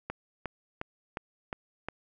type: click train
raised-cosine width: 0.5 ms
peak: -19 dBFS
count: 6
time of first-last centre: 0.1-1.886 s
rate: 2.8 Hz
effects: none